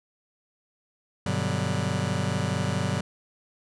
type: chord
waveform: sawtooth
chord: G major seventh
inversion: none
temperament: just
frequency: 98 / 122.5 / 147 / 183.75 Hz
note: G2 / B2 / D3 / F#3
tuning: 0 / -14 / +2 / -12 cents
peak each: -26 dBFS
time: 1.26-3.01 s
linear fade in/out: 5 ms
effects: resampled to 22050 Hz